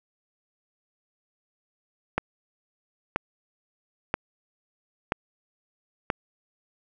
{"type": "click train", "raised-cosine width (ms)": 0.5, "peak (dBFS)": -8, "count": 5, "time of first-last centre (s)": [2.18, 6.102], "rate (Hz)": 1.02, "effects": []}